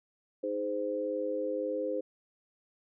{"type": "chord", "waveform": "sine", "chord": "Ab major", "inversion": "second", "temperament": "equal with one note detuned", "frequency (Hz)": [311.1, 415.3, 516.9], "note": ["Eb4", "Ab4", "C5"], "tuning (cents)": [0, 0, -21], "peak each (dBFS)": [-37, -37, -32], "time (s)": [0.43, 2.01], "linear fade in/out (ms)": 10, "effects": []}